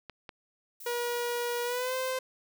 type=clicks; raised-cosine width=0.3 ms; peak=-26 dBFS; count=2; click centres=0.097 / 0.292 s
type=noise; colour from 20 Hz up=violet; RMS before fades=-45 dBFS; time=0.8-2.12 s; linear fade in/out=5 ms
type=tone with pitch glide; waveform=sawtooth; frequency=480 to 517.4 Hz; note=B4 to C5; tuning=-49 to -19 cents; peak=-26 dBFS; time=0.86-2.19 s; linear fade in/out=5 ms; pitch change=+130 cents; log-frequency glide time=1.64-1.95 s
effects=none